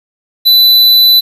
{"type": "tone", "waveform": "square", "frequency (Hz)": 3991, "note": "B7", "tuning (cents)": 17, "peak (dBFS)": -4, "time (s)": [0.45, 1.21], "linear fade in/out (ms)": 20, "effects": ["resampled to 32000 Hz", "7-bit"]}